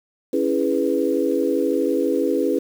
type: chord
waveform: sine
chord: C# minor seventh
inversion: none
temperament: equal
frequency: 277.2 / 329.6 / 415.3 / 493.9 Hz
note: C#4 / E4 / G#4 / B4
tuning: 0 / 0 / 0 / 0 cents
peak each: -23 dBFS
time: 0.33-2.59 s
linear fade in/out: 5 ms
effects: 7-bit